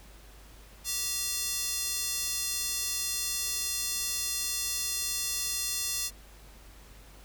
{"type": "tone with high-pass filter", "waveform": "square", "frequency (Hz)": 388.6, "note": "G4", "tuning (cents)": -15, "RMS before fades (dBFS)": -32, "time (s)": [0.84, 6.11], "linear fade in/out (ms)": 50, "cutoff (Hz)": 5500, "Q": 0.96, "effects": ["added 50 Hz sine -51 dBFS peak until 7.24 s", "pink hiss -55 dBFS RMS until 7.24 s"]}